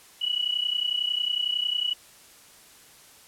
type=tone pair together; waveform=sine; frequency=2923 / 2954 Hz; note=F#7 / F#7; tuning=-22 / -3 cents; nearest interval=unison; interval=19 cents; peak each=-27 dBFS; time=0.21-1.94 s; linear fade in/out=10 ms; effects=white hiss -52 dBFS RMS until 3.27 s + low-pass 12000 Hz 12 dB/octave